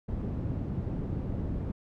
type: low-pass noise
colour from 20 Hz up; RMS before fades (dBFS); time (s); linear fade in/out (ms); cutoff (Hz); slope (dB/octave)
white; -33; 0.08-1.72; 10; 180; 12
effects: none